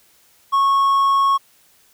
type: tone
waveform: triangle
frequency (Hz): 1100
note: C#6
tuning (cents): -14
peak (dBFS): -11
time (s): 0.52-1.38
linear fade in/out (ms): 20
effects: white hiss -55 dBFS RMS until 1.93 s